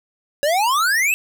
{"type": "exponential sweep", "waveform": "square", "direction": "up", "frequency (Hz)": [554.4, 2700], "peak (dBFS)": -16, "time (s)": [0.43, 1.14], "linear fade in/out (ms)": 0, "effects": []}